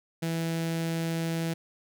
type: tone with notch filter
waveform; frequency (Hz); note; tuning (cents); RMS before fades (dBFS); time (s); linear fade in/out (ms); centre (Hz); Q
sawtooth; 164.81; E3; 0; -30; 0.22-1.54; 10; 1100; 1.9
effects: none